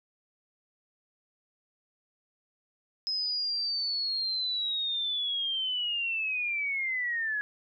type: linear sweep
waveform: sine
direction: down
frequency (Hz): 5120 to 1665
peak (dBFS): -28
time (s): 3.07-7.41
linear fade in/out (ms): 0
effects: none